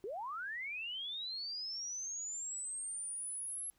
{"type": "linear sweep", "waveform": "sine", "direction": "up", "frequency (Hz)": [359.7, 11175], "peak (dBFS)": -39, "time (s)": [0.04, 3.7], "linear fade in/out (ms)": 0, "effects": ["pink hiss -74 dBFS RMS until 3.78 s"]}